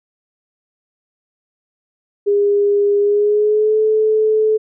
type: tone with pitch glide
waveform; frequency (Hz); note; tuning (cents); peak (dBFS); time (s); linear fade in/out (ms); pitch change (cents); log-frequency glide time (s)
sine; 406.9 to 433.6; G#4 to A4; -35 to -25; -11; 2.26-4.58; 20; +110; 2.99-3.79
effects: none